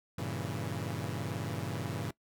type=chord; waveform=sawtooth; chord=G diminished seventh; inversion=none; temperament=equal; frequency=98 / 116.54 / 138.59 / 164.81 Hz; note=G2 / Bb2 / Db3 / Fb3; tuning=0 / 0 / 0 / 0 cents; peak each=-36 / -36 / -36 / -37 dBFS; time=0.18-2.11 s; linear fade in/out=5 ms; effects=noise-tail reverb RT60 0.1 s tail -20 dB re dry